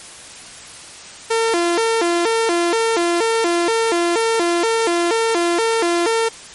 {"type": "tone with vibrato", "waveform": "sawtooth", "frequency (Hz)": 395, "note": "G4", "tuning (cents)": 13, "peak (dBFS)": -11, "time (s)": [1.3, 6.29], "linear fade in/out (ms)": 10, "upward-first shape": "square", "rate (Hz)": 2.1, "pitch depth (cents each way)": 240, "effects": ["white hiss -37 dBFS RMS until 6.54 s", "MP3 48 kbps"]}